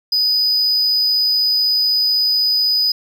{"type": "tone", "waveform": "triangle", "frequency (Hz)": 4978, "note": "D#8", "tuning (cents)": 0, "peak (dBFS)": -12, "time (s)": [0.12, 2.92], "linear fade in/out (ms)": 5, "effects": []}